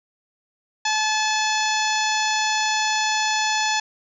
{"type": "harmonic tone", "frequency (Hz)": 863, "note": "A5", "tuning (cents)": -34, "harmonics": [1, 2, 3, 4, 5, 6, 7, 8], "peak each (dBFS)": [-23, -26, -28, -29, -30, -31, -31, -32], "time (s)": [0.85, 3.8], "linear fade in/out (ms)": 5, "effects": []}